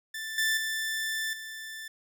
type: tone with level steps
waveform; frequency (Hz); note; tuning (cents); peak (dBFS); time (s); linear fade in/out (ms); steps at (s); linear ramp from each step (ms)
sawtooth; 1767; A6; +7; -31 / -21 / -26 / -35; 0.14-1.88; 5; 0.38 / 0.57 / 1.33; 2
effects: none